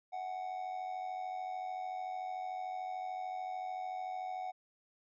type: tone with amplitude modulation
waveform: triangle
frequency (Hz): 743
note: F#5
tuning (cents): +7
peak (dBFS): -33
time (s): 0.12-4.52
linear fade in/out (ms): 20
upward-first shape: sine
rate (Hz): 93.5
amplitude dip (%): 60
effects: resampled to 16000 Hz